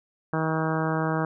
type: harmonic tone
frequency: 159.2 Hz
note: D#3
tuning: 40 cents sharp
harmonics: 1 / 2 / 3 / 4 / 5 / 6 / 7 / 8 / 9 / 10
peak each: -27 / -30 / -32 / -33 / -34 / -35 / -35 / -36 / -37 / -37 dBFS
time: 0.33-1.25 s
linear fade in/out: 2 ms
effects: none